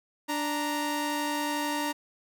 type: tone pair together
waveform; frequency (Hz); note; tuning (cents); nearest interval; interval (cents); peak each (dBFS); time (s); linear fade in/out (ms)
sawtooth; 293.7 / 932.3; D4 / A#5; 0 / 0; octave + minor sixth; 2000; -27; 0.28-1.93; 20
effects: none